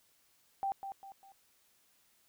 sine tone with echo, 784 Hz, G5, in tune, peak -31 dBFS, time 0.63-0.72 s, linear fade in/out 0 ms, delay 200 ms, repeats 3, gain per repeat -8 dB, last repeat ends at 1.32 s, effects white hiss -70 dBFS RMS until 2.28 s

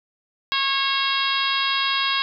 harmonic tone, 546 Hz, C#5, 26 cents flat, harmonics 2 / 3 / 4 / 5 / 6 / 7 / 8 / 9, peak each -25 / -28 / -30 / -28 / -26 / -27 / -33 / -32 dBFS, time 0.52-2.22 s, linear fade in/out 0 ms, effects none

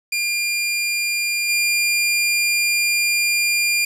sawtooth tone with level steps, 2400 Hz, D7, 37 cents sharp, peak -16 / -13 dBFS, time 0.12-3.85 s, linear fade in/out 5 ms, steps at 1.48 s, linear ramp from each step 20 ms, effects resampled to 32000 Hz + 7-bit

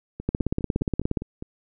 two click trains, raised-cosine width 3 ms, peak -20 / -10 dBFS, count 7 / 16, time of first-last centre 0.2-1.424 / 0.29-1.172 s, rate 4.9 / 17 Hz, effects none

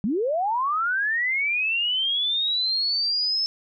sine linear sweep, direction up, 182.2 to 5274 Hz, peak -21 dBFS, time 0.04-3.46 s, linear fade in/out 0 ms, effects none

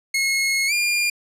sawtooth tone with pitch glide, 2169 to 2407 Hz, C#7 to D7, -38 to +42 cents, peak -15 dBFS, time 0.14-1.1 s, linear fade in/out 5 ms, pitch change +180 cents, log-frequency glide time 0.67-0.73 s, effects low-pass 12000 Hz 12 dB/octave

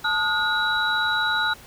sine tone cluster, 875 / 1245 / 1441 / 3904 Hz, A5 / D#6 / F#6 / B7, -10 / +1 / -46 / -21 cents, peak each -28 / -31 / -22 / -26 dBFS, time 0.04-1.54 s, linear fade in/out 10 ms, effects pink hiss -46 dBFS RMS until 1.66 s

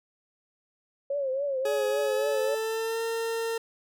sine tone with vibrato, 546 Hz, C#5, 26 cents flat, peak -26 dBFS, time 1.1-2.55 s, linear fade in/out 5 ms, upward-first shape triangle, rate 3.6 Hz, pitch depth 110 cents each way
40% pulse tone with pitch glide, 420.6 to 456 Hz, G#4 to A#4, +22 to -38 cents, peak -27 dBFS, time 1.65-3.58 s, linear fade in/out 5 ms, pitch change +140 cents, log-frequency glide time 1.96-3.02 s
effects none

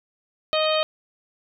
harmonic tone, 622.3 Hz, D#5, in tune, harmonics 1 / 2 / 3 / 4 / 5 / 6 / 7, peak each -21 / -27 / -36 / -30 / -28 / -30 / -33 dBFS, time 0.53-0.83 s, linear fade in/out 0 ms, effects none

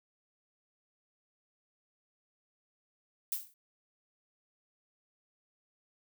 violet noise with exponential decay, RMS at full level -30 dBFS, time 3.32-3.54 s, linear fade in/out 2 ms, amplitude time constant 47 ms, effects none

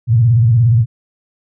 sine tone with vibrato, 116.54 Hz, A#2, in tune, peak -7 dBFS, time 0.07-0.86 s, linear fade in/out 50 ms, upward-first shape square, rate 17 Hz, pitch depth 110 cents each way, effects none

